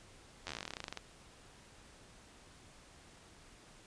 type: slowing click train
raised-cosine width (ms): 0.2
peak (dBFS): -23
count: 21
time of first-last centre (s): 0.47-0.973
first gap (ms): 11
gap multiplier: 1.08
effects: pink hiss -59 dBFS RMS until 3.86 s + resampled to 22050 Hz